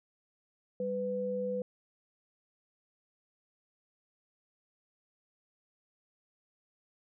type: tone pair together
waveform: sine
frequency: 196.21 / 499.3 Hz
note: G3 / B4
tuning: +2 / +19 cents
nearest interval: octave + major third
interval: 1617 cents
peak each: -38 / -32 dBFS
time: 0.8-1.62 s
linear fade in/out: 2 ms
effects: none